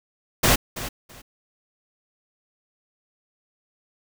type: noise with echo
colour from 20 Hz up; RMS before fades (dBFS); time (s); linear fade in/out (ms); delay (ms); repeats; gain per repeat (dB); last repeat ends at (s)
pink; -17; 0.43-0.56; 10; 330; 2; -14; 1.22
effects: none